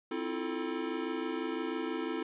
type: chord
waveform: square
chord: F major seventh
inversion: second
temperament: equal with one note detuned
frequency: 261.6 / 323.2 / 349.2 / 440 Hz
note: C4 / E4 / F4 / A4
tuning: 0 / -34 / 0 / 0 cents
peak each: -40 / -38 / -40 / -40 dBFS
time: 0.11-2.23 s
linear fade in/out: 5 ms
effects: resampled to 8000 Hz + 11-bit